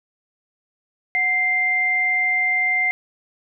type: tone pair together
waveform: sine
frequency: 737.4 / 2093 Hz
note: F#5 / C7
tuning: -6 / 0 cents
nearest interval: octave + tritone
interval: 1806 cents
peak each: -28 / -17 dBFS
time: 1.15-2.91 s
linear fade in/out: 0 ms
effects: none